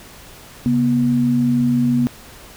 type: tone pair together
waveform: sine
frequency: 135.9 / 242.3 Hz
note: C#3 / B3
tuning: -34 / -33 cents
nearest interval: minor seventh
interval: 1001 cents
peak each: -21 / -14 dBFS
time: 0.66-2.07 s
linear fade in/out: 0 ms
effects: pink hiss -41 dBFS RMS until 2.56 s